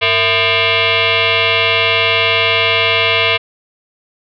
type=tone with frequency modulation; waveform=sine; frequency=100.1 Hz; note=G2; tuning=37 cents sharp; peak=-10 dBFS; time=0.01-3.38 s; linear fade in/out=20 ms; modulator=560 Hz; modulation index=5.9; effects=none